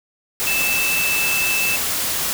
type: tone in noise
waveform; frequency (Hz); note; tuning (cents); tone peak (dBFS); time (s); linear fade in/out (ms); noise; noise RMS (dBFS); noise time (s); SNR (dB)
sine; 2637; E7; 0; -19; 0.47-1.76; 0; white; -22; 0.4-2.33; 0
effects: none